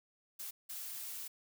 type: noise bursts at uneven times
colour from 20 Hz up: blue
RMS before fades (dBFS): -44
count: 2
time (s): 0.39-0.51 / 0.69-1.28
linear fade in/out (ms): 10
effects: none